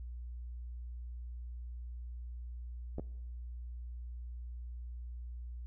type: clicks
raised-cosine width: 2 ms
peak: -26 dBFS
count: 2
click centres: 2.984 / 2.996 s
effects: noise-tail reverb RT60 1.0 s tail -22 dB re dry + added 60 Hz sine -41 dBFS peak until 5.66 s